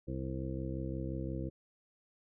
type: harmonic tone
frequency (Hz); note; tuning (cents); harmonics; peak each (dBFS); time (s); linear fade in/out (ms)
65.7; C2; +8; 1 / 2 / 3 / 4 / 5 / 7 / 8; -41 / -40 / -44 / -46 / -42 / -48 / -47; 0.07-1.5; 20
effects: none